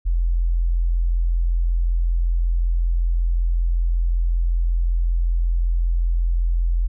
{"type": "tone", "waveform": "sine", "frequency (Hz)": 42.66, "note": "F1", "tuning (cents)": -40, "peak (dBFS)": -16, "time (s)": [0.05, 6.88], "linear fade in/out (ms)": 20, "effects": []}